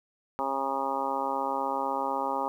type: harmonic tone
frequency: 136 Hz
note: C#3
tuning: 33 cents flat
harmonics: 2 / 3 / 4 / 5 / 6 / 7 / 8 / 9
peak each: -38 / -39 / -35 / -42 / -32 / -32 / -39 / -36 dBFS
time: 0.39-2.48 s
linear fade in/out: 0 ms
effects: 10-bit